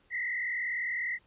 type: tone with frequency modulation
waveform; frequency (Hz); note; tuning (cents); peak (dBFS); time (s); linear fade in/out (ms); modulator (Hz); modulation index
sine; 1975.5; B6; 0; -30; 0.1-1.19; 50; 40.4; 2.4
effects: pink hiss -66 dBFS RMS until 1.26 s + resampled to 8000 Hz